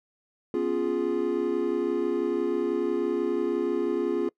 triangle chord, C# dominant seventh, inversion third, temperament equal, 246.9 / 277.2 / 349.2 / 415.3 Hz, B3 / C#4 / E#4 / G#4, 0 / 0 / 0 / 0 cents, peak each -31 / -30 / -25 / -27 dBFS, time 0.54-4.29 s, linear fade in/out 2 ms, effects noise-tail reverb RT60 0.1 s tail -23 dB re dry

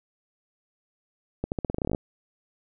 accelerating click train, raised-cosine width 2 ms, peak -14 dBFS, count 14, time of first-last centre 1.44-1.948 s, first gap 79 ms, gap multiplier 0.87, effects none

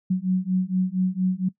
sine beating tone pair, 183 / 187.3 Hz, F#3 / F#3, -19 / +21 cents, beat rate 4.3 Hz, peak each -23 dBFS, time 0.1-1.49 s, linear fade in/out 10 ms, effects noise-tail reverb RT60 0.1 s tail -19 dB re dry

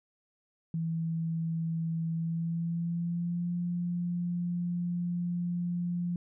sine tone with pitch glide, 164 to 174.76 Hz, E3 to F3, -9 to +1 cents, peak -29 dBFS, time 0.74-6.16 s, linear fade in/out 2 ms, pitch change +110 cents, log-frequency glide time 2.12-3.54 s, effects none

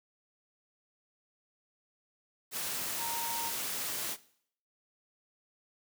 sine tone in noise, 928 Hz, A#5, 8 cents flat, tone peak -38 dBFS, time 2.97-3.52 s, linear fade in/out 50 ms, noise white, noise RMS -36 dBFS, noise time 2.51-4.17 s, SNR -5 dB, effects noise-tail reverb RT60 0.6 s tail -18 dB re dry + high-pass 100 Hz 12 dB/octave

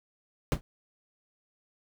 brown noise with exponential decay, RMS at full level -18 dBFS, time 0.52-0.61 s, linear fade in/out 0 ms, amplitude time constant 19 ms, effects none

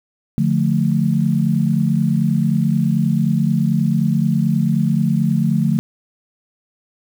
sine chord, D minor, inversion none, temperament just, 146.83 / 176.2 / 220.2 Hz, D3 / F3 / A3, 0 / +16 / +2 cents, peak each -18 dBFS, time 0.38-5.79 s, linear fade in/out 0 ms, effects 7-bit

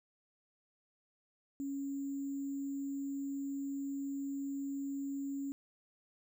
sine tone with sample-and-hold, 277.2 Hz, C#4, in tune, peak -36 dBFS, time 1.6-5.52 s, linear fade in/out 0 ms, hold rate 7350 Hz, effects none

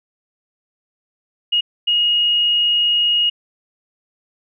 sine tone bursts at uneven times, 2875 Hz, F7, 50 cents sharp, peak -13 dBFS, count 2, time 1.52-1.61 / 1.87-3.3 s, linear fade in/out 10 ms, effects none

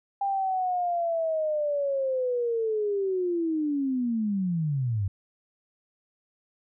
sine linear sweep, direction down, 800 to 92.5 Hz, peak -24 dBFS, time 0.21-5.08 s, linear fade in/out 5 ms, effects none

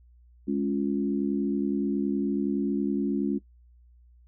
sine chord, Db major, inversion second, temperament equal, 207.7 / 277.2 / 349.2 Hz, Ab3 / Db4 / F4, 0 / 0 / 0 cents, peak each -28 / -27 / -31 dBFS, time 0.47-3.39 s, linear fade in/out 20 ms, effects noise-tail reverb RT60 0.1 s tail -18 dB re dry + added 60 Hz sine -53 dBFS peak until 4.27 s

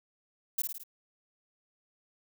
violet noise with echo, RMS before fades -30 dBFS, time 0.58-0.62 s, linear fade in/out 5 ms, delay 54 ms, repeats 4, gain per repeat -4 dB, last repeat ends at 0.836 s, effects none

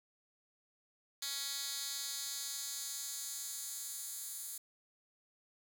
10% pulse tone with high-pass filter sweep, 277.9 Hz, C#4, 4 cents sharp, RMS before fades -42 dBFS, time 1.22-4.58 s, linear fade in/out 5 ms, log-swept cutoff 4000 to 9200 Hz, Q 1.2, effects none

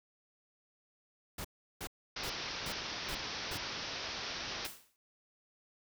pink noise bursts, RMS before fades -41 dBFS, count 6, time 1.38-3.576 s, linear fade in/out 5 ms, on 66 ms, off 360 ms
white low-pass noise, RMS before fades -41 dBFS, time 2.16-4.67 s, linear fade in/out 5 ms, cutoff 5800 Hz, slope 96 dB/octave
white noise with exponential decay, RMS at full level -41 dBFS, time 4.65-4.96 s, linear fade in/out 0 ms, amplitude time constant 67 ms
effects none

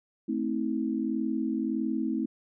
sine chord, A minor, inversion none, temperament equal with one note detuned, 220 / 261.6 / 321.5 Hz, A3 / C4 / E4, 0 / 0 / -43 cents, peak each -31 dBFS, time 0.28-2.26 s, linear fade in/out 10 ms, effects none

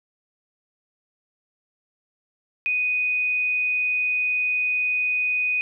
sine tone, 2489 Hz, D#7, in tune, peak -20 dBFS, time 2.66-5.61 s, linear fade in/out 0 ms, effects none

